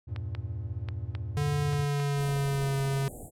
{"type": "chord", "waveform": "triangle", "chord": "E diminished", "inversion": "none", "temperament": "equal", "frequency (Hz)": [82.41, 98, 116.54], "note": ["E2", "G2", "Bb2"], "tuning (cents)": [0, 0, 0], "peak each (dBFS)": [-36, -34, -35], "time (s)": [0.07, 1.86], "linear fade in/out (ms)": 20}
{"type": "clicks", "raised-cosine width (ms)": 0.3, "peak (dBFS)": -24, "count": 6, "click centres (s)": [0.162, 0.35, 0.887, 1.151, 1.73, 2]}
{"type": "tone with pitch glide", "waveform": "square", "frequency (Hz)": [146, 137.01], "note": ["D3", "C#3"], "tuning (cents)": [-10, -20], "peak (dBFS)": -27, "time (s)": [1.37, 3.08], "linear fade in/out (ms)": 0, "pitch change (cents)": -110, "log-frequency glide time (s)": [1.63, 2.77]}
{"type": "band-stop noise", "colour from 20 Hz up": "pink", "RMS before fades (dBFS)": -42, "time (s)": [2.15, 3.31], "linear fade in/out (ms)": 50, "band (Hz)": [800, 7400], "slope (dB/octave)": 96}
{"effects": ["low-pass 12000 Hz 12 dB/octave"]}